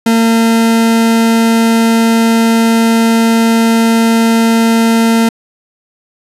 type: tone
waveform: 40% pulse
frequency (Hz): 227.7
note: A#3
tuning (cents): -40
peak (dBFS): -6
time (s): 0.06-5.29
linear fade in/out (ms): 5
effects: resampled to 32000 Hz